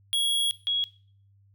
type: tone pair in turn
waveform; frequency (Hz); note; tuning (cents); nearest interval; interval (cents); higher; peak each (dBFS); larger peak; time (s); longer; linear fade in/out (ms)
square / sine; 3322 / 3322; G#7 / G#7; 0 / 0; unison; 0; neither; -23; neither; 0.13-0.51 / 0.67-0.84; first; 0
effects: noise-tail reverb RT60 0.5 s tail -19 dB re dry + added 99 Hz sine -57 dBFS peak until 1.54 s